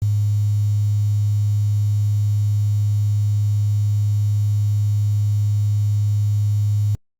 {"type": "tone with quantisation", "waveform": "sine", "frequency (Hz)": 103.83, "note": "G#2", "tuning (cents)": 0, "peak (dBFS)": -15, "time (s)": [0.02, 6.95], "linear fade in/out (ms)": 0, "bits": 7, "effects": ["Opus 48 kbps"]}